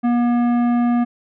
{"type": "tone with tanh clipping", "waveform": "triangle", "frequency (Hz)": 240, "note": "B3", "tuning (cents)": -49, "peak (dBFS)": -16, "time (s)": [0.03, 1.05], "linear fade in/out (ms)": 20, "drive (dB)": 17, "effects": []}